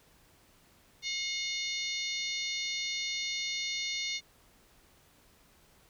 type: harmonic tone with a mistuned harmonic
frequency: 720 Hz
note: F#5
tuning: 47 cents flat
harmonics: 3 / 4 / 5 / 6 / 7 / 8 / 9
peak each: -37 / -43 / -38 / -38 / -48 / -42 / -46 dBFS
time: 1.02-4.21 s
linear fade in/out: 50 ms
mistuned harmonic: 9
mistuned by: +16 cents
effects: pink hiss -63 dBFS RMS until 5.89 s